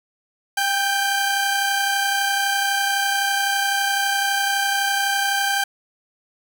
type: tone pair together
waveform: sawtooth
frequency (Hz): 797 / 1562.1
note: G5 / G6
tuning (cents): +28 / -7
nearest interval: octave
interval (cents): 1165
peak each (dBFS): -18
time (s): 0.57-5.64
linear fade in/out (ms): 5
effects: none